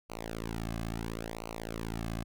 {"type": "tone with flanger", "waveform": "sawtooth", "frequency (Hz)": 56, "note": "A1", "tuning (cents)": 31, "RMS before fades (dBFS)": -38, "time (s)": [0.09, 2.24], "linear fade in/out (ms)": 20, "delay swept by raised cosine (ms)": [0.57, 2.17], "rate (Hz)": 0.73, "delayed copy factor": -0.95, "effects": []}